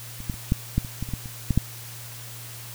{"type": "clicks", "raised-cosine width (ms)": 5, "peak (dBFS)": [-24, -14, -26, -7, -8, -24, -16, -24, -15, -25, -9, -6], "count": 12, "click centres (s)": [0.204, 0.298, 0.341, 0.521, 0.78, 0.848, 1.026, 1.089, 1.137, 1.258, 1.507, 1.576], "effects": ["added 117 Hz sine -41 dBFS peak until 2.74 s", "white hiss -41 dBFS RMS until 2.74 s"]}